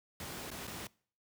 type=noise with dropouts; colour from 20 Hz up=pink; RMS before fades=-43 dBFS; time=0.2-0.87 s; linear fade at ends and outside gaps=2 ms; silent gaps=0.504-0.514 / 0.671-0.675 s; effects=noise-tail reverb RT60 0.5 s tail -24 dB re dry + high-pass 80 Hz 12 dB/octave